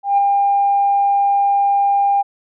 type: tone with ADSR envelope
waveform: sine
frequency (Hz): 801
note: G5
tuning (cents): +37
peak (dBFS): -8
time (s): 0.03-2.23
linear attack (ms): 150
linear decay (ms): 5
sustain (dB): -3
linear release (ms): 23
effects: tanh soft clip ceiling -6 dBFS

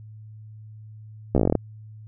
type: slowing click train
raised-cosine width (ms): 2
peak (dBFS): -6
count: 11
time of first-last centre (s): 1.35-1.553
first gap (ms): 14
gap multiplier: 1.08
effects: added 108 Hz sine -40 dBFS peak until 2.07 s

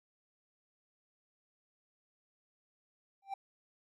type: tone with exponential growth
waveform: triangle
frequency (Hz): 784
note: G5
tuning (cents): 0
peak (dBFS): -31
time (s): 3.22-3.34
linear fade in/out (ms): 5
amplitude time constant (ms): 24
effects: none

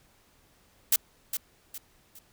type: noise with echo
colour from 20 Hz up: blue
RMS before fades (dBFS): -21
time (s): 0.92-0.96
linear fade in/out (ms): 5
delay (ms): 410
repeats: 3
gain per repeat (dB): -9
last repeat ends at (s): 2.19
effects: pink hiss -63 dBFS RMS until 2.32 s

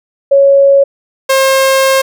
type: tone pair in turn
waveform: sine / sawtooth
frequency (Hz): 554.4 / 534.3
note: C#5 / C5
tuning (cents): 0 / +36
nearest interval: minor second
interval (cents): 64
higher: first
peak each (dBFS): -3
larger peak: neither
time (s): 0.31-0.84 / 1.29-2.02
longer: second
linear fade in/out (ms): 10
effects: none

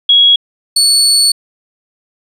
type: tone pair in turn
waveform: sine / 30% pulse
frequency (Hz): 3322 / 4434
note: G#7 / C#8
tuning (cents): 0 / 0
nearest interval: perfect fourth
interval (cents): 500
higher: second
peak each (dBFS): -4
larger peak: neither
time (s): 0.09-0.36 / 0.76-1.32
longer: second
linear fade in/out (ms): 5
effects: resampled to 32000 Hz

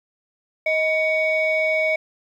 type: tone pair together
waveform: sine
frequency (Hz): 630 / 2243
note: D#5 / C#7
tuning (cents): +21 / +20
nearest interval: octave + minor seventh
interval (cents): 2199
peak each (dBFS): -19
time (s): 0.66-1.96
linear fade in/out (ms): 5
effects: tanh soft clip ceiling -13 dBFS + 9-bit

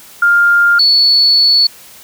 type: tone pair in turn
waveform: sine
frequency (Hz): 1403 / 4429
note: F6 / C#8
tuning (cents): +8 / -2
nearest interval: octave + minor sixth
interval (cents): 1990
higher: second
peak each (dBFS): -6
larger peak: neither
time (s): 0.22-0.79 / 0.79-1.67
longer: second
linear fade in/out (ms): 5
effects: white hiss -38 dBFS RMS until 2.03 s

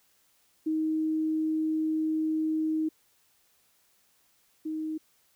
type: tone pair in turn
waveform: sine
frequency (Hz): 314.4 / 313.3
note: D#4 / D#4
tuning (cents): +18 / +12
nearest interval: unison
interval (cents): 6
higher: first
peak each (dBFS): -25 / -30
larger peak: first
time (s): 0.66-2.89 / 4.65-4.98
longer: first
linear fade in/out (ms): 10
effects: white hiss -67 dBFS RMS until 5.35 s

